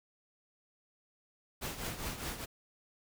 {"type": "noise with tremolo", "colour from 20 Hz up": "pink", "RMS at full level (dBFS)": -37, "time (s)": [1.61, 2.46], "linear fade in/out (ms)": 20, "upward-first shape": "triangle", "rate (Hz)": 4.9, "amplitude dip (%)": 70, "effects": []}